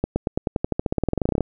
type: accelerating click train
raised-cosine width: 2 ms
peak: -7 dBFS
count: 23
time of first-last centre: 0.04-1.407 s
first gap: 120 ms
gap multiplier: 0.93
effects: none